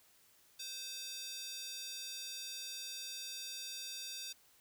square tone with high-pass filter, 520 Hz, C5, 11 cents flat, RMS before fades -45 dBFS, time 0.59-4.33 s, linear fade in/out 10 ms, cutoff 4200 Hz, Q 2.2, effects white hiss -67 dBFS RMS until 4.6 s

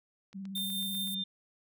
click train, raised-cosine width 0.2 ms, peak -36 dBFS, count 7, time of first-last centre 0.33-1.074 s, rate 8.06 Hz
sine tone with vibrato, 193.8 Hz, G3, 20 cents flat, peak -38 dBFS, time 0.34-1.24 s, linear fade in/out 20 ms, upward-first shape triangle, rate 18 Hz, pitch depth 48 cents each way
sine tone with tremolo, 3600 Hz, A7, 39 cents sharp, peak -32 dBFS, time 0.55-1.24 s, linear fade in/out 5 ms, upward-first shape triangle, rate 4.9 Hz, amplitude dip 40%
pink high-pass noise, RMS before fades -41 dBFS, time 0.55-1.15 s, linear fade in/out 10 ms, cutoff 9000 Hz, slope 48 dB/octave
effects none

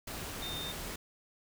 sine tone in noise, 3639 Hz, A#7, 42 cents flat, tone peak -39 dBFS, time 0.42-0.72 s, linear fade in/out 5 ms, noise pink, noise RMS -41 dBFS, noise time 0.07-0.96 s, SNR -1 dB, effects none

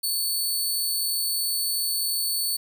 15% pulse tone, 4457 Hz, C#8, 9 cents sharp, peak -17 dBFS, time 0.03-2.57 s, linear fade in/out 10 ms, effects 9-bit

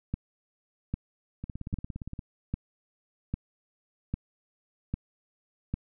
two click trains, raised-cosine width 5 ms, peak -24 / -17 dBFS, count 14 / 8, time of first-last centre 1.44-2.191 / 0.14-5.74 s, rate 17.3 / 1.25 Hz, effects none

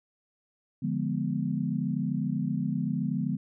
sine chord, D diminished seventh, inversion none, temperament equal, 146.83 / 174.61 / 207.7 / 246.9 Hz, D3 / F3 / Ab3 / Cb4, 0 / 0 / 0 / 0 cents, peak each -32 dBFS, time 0.82-3.37 s, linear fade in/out 10 ms, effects none

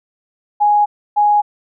sine tone pair in turn, 830.6 / 830.6 Hz, G#5 / G#5, 0 / 0 cents, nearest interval unison, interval 0 cents, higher neither, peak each -9 dBFS, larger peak neither, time 0.6-0.86 / 1.16-1.42 s, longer neither, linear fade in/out 20 ms, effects none

